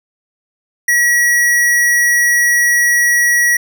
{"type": "tone", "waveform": "square", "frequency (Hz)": 1920, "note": "B6", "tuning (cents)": -49, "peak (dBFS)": -10, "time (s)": [0.88, 3.57], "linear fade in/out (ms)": 5, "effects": []}